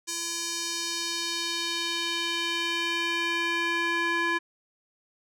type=tone with band-pass filter sweep; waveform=square; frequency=338.7 Hz; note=E4; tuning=47 cents sharp; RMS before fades=-29 dBFS; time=0.07-4.39 s; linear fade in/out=20 ms; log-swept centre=6700 to 1700 Hz; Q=1.7; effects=none